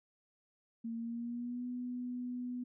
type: tone with pitch glide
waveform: sine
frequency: 229.3 to 247.2 Hz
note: A#3 to B3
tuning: -28 to +2 cents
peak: -37 dBFS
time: 0.84-2.64 s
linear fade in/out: 10 ms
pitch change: +130 cents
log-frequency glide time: 0.95-1.66 s
effects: none